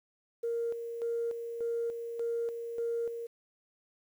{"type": "tone with tremolo", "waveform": "sine", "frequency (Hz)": 466.2, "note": "A#4", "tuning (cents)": 0, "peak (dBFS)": -29, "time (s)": [0.43, 3.27], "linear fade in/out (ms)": 10, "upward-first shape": "square", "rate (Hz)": 1.7, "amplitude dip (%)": 55, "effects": ["tanh soft clip ceiling -25 dBFS", "10-bit"]}